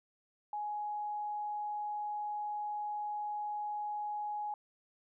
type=tone; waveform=sine; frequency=836 Hz; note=G#5; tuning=11 cents sharp; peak=-35 dBFS; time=0.53-4.54 s; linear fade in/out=2 ms; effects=none